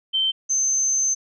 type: tone pair in turn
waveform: sine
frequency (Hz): 3107 / 6232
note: G7 / G8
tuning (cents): -16 / -11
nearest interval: octave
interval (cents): 1205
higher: second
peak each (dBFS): -18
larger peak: neither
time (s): 0.13-0.32 / 0.49-1.15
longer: second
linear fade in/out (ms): 20
effects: none